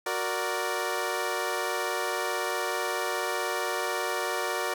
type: chord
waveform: 15% pulse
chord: Gb augmented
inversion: none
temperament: equal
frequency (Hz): 370 / 466.2 / 587.3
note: Gb4 / Bb4 / D5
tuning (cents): 0 / 0 / 0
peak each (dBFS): -26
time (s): 0.06-4.74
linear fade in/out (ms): 5
effects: none